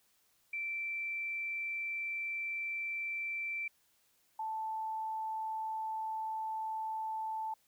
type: tone pair in turn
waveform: sine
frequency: 2339 / 879.2 Hz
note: D7 / A5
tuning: -8 / -2 cents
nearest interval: octave + perfect fourth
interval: 1694 cents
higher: first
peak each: -35 / -35 dBFS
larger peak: neither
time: 0.53-3.68 / 4.39-7.54 s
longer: neither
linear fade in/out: 5 ms
effects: white hiss -72 dBFS RMS until 7.67 s